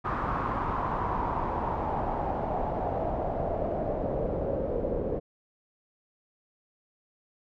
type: noise with low-pass filter sweep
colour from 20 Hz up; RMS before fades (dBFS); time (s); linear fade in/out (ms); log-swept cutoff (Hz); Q
pink; -30; 0.04-5.2; 20; 1200 to 490; 4.1
effects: none